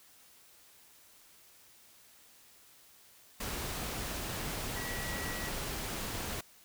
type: tone in noise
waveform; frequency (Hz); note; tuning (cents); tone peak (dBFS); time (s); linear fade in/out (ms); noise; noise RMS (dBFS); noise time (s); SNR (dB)
sine; 1932; B6; -39; -42; 4.76-5.49; 5; pink; -38; 3.4-6.41; -7
effects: white hiss -60 dBFS RMS until 6.64 s